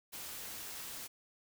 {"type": "noise", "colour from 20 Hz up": "white", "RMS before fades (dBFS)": -45, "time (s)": [0.12, 1.08], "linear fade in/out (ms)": 20, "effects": []}